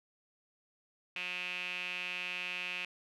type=tone with band-pass filter; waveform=sawtooth; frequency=180 Hz; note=F#3; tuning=47 cents flat; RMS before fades=-39 dBFS; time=1.16-2.85 s; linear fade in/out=2 ms; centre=2600 Hz; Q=7.8; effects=none